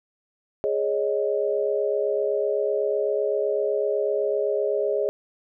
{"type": "chord", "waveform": "sine", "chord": "Ab suspended fourth", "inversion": "none", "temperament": "equal", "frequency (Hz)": [415.3, 554.4, 622.3], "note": ["Ab4", "Db5", "Eb5"], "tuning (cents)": [0, 0, 0], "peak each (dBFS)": [-24, -26, -27], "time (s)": [0.64, 5.09], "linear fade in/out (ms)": 0, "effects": []}